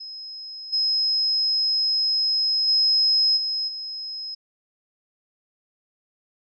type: tone with level steps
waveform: sine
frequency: 5120 Hz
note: D#8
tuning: 49 cents sharp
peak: -34 / -19 / -16 / -23 / -30 dBFS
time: 0-4.35 s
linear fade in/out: 10 ms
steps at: 0.72 / 2.67 / 3.36 / 3.67 s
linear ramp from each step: 20 ms
effects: none